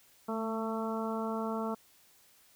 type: harmonic tone with a mistuned harmonic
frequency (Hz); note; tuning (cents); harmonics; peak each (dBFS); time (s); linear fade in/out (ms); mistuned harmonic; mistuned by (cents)
223.2; A3; +25; 1 / 2 / 3 / 4 / 5 / 6; -35 / -38 / -40 / -41 / -42 / -43; 0.28-1.75; 10; 1; -20
effects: white hiss -63 dBFS RMS until 2.55 s

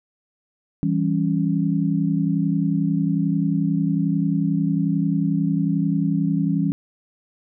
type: chord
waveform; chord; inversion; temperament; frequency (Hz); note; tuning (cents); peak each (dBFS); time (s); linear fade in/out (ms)
sine; C# diminished; first; equal; 164.81 / 196 / 277.2; E3 / G3 / C#4; 0 / 0 / 0; -21 / -23 / -23; 0.83-6.72; 0
effects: none

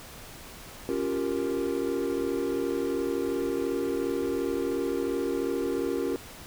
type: chord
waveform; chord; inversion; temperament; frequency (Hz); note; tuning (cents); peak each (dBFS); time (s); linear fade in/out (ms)
triangle; G half-diminished seventh; second; equal; 277.2 / 349.2 / 392 / 466.2; Db4 / F4 / G4 / Bb4; 0 / 0 / 0 / 0; -30; 0.89-6.16; 0
effects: pink hiss -45 dBFS RMS until 6.46 s

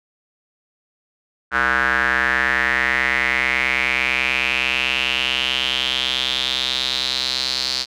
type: tone with band-pass filter sweep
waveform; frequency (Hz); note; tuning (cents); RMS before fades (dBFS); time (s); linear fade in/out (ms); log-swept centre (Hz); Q
square; 64.6; C2; -21; -20; 1.51-7.86; 50; 1500 to 4500; 5.6
effects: none

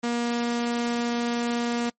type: tone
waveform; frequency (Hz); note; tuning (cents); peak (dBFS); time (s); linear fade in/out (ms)
sawtooth; 237.6; A#3; +33; -20; 0.03-1.9; 10
effects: noise-tail reverb RT60 0.1 s tail -26 dB re dry + MP3 32 kbps

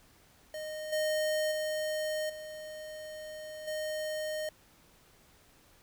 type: tone with level steps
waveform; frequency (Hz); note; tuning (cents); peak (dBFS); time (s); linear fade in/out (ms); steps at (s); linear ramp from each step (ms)
square; 617; D#5; -15; -38 / -29 / -32 / -42 / -34; 0.54-4.49; 2; 0.92 / 1.51 / 2.29 / 3.67; 10
effects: pink hiss -62 dBFS RMS until 5.82 s

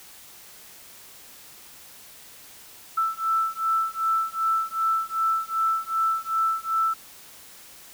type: beating tone pair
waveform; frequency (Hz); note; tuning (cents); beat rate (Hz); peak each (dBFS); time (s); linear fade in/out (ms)
sine; 1323 / 1325.6; E6 / E6; +6 / +9; 2.6; -25; 2.97-6.94; 10
effects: white hiss -47 dBFS RMS until 7.93 s

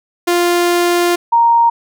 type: tone pair in turn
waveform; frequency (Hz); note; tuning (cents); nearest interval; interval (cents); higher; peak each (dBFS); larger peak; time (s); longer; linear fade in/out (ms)
sawtooth / sine; 349.2 / 932.3; F4 / A#5; 0 / 0; octave + perfect fourth; 1700; second; -7; neither; 0.27-1.16 / 1.32-1.7; first; 10
effects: none

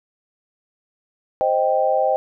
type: chord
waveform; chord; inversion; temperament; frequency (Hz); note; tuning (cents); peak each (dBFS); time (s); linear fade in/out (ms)
sine; C minor; none; equal; 523.3 / 622.3 / 784; C5 / Eb5 / G5; 0 / 0 / 0; -20; 1.41-2.16; 0
effects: none

